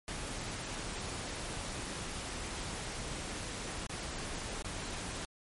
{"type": "noise with dropouts", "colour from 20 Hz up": "pink", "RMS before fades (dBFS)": -40, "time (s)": [0.08, 5.25], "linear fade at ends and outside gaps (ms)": 0, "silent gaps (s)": [[3.866, 3.895], [4.622, 4.646]], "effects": ["MP3 48 kbps"]}